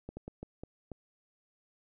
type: slowing click train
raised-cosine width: 2 ms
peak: -28 dBFS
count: 6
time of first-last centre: 0.09-0.917 s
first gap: 80 ms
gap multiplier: 1.37
effects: none